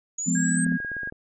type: linear sweep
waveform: sine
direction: up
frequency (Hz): 6720 to 8372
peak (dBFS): -27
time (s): 0.18-0.65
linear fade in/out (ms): 5
type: chord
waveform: sine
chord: F diminished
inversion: none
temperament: just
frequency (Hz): 174.61 / 209.5 / 251.4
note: F3 / Ab3 / Cb4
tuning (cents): 0 / +15 / +31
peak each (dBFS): -24 / -29 / -25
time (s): 0.26-0.78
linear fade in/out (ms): 20
type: tone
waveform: sine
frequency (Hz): 1636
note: G#6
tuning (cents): -26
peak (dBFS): -29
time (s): 0.35-1.1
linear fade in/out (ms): 5
type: clicks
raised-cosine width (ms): 2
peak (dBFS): -28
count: 9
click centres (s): 0.666 / 0.722 / 0.802 / 0.848 / 0.917 / 0.967 / 1.033 / 1.074 / 1.124
effects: none